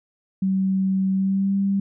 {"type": "tone with pitch glide", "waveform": "sine", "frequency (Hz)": [191, 196.94], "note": ["G3", "G3"], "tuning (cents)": [-45, 8], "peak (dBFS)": -18, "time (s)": [0.42, 1.8], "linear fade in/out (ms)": 5, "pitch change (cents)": 53, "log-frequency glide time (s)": [1.13, 1.55], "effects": []}